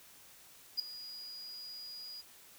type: tone with ADSR envelope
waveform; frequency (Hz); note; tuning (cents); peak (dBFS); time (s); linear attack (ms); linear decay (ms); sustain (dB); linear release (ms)
triangle; 4891; D#8; -31; -26; 0.77-2.22; 26; 4; -17; 20
effects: white hiss -58 dBFS RMS until 2.58 s